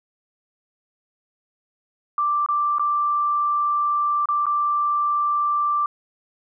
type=tone with dropouts; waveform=sine; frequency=1176 Hz; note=D6; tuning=2 cents sharp; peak=-18 dBFS; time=2.18-5.86 s; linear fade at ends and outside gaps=2 ms; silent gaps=2.462-2.487 / 2.784-2.795 / 4.257-4.287 / 4.457-4.466 s; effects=none